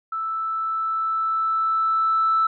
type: tone with level ramp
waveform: sine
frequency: 1318.5 Hz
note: E6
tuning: in tune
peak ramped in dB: -24 to -15 dBFS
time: 0.12-2.47 s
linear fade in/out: 5 ms
effects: tanh soft clip ceiling -12 dBFS